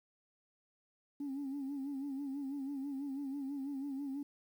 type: tone with vibrato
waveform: sine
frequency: 276.6 Hz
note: C#4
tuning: 4 cents flat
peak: -36 dBFS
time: 1.2-4.23 s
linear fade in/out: 5 ms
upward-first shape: sine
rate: 6.1 Hz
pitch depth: 74 cents each way
effects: tanh soft clip ceiling -34 dBFS + 11-bit